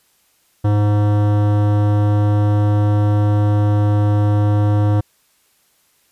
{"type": "tone with hard clipping", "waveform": "sine", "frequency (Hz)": 103.83, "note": "G#2", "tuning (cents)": 0, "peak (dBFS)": -14, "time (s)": [0.64, 5.01], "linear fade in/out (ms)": 10, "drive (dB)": 17, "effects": ["white hiss -59 dBFS RMS until 6.11 s", "resampled to 32000 Hz"]}